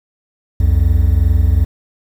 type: tone pair together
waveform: triangle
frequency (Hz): 63.52 / 86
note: B1 / F2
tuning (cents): +49 / -26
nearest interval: perfect fourth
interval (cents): 525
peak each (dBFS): -10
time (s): 0.6-1.65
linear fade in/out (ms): 5
effects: 7-bit